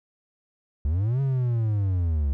triangle linear two-way sweep, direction up then down, 67 to 138.59 to 67 Hz, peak -19 dBFS, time 0.85-2.33 s, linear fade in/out 0 ms, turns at 1.21 s, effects none

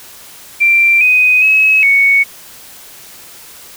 sine tone with pitch steps, 2359 / 2501 / 2566 / 2223 Hz, D7 / D#7 / E7 / C#7, +7 / +8 / -47 / +4 cents, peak -6 dBFS, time 0.6-2.24 s, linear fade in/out 20 ms, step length 410 ms, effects white hiss -36 dBFS RMS until 3.76 s

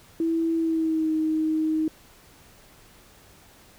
sine tone with pitch glide, 328.5 to 314.2 Hz, E4 to D#4, -6 to +17 cents, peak -21 dBFS, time 0.2-1.88 s, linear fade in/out 2 ms, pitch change -77 cents, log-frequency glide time 0.56-1.12 s, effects pink hiss -53 dBFS RMS until 3.78 s

